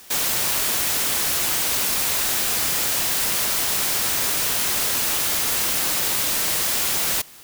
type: noise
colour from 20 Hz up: white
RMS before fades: -22 dBFS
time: 0.1-7.22 s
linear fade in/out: 10 ms
effects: white hiss -45 dBFS RMS until 7.43 s